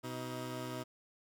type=tone pair together; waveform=15% pulse; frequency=125.64 / 316.6 Hz; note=B2 / D#4; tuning=+30 / +30 cents; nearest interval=octave + major third; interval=1600 cents; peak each=-35 / -37 dBFS; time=0.03-0.84 s; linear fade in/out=20 ms; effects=none